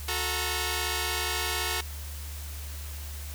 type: tone cluster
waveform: 5% pulse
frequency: 363.8 / 441.1 / 938 Hz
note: F#4 / A4 / A#5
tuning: -29 / +4 / +11 cents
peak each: -21 dBFS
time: 0.08-1.81 s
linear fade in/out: 5 ms
effects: added 73 Hz sine -36 dBFS peak until 3.34 s + white hiss -44 dBFS RMS until 3.34 s